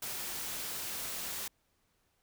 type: noise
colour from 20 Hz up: white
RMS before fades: -39 dBFS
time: 0.02-1.48 s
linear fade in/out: 5 ms
effects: pink hiss -75 dBFS RMS until 2.22 s